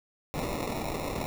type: noise with sample-and-hold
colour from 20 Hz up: violet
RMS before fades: -33 dBFS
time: 0.34-1.26 s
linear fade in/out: 0 ms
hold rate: 1575 Hz
effects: none